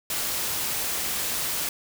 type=noise; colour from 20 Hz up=white; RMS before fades=-28 dBFS; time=0.1-1.69 s; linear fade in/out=2 ms; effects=none